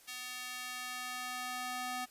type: tone with high-pass filter sweep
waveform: square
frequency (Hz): 250.4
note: B3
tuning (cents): +24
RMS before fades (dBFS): -41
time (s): 0.07-2.06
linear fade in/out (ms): 20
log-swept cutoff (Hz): 2400 to 680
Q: 0.88
effects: white hiss -61 dBFS RMS until 2.1 s + resampled to 32000 Hz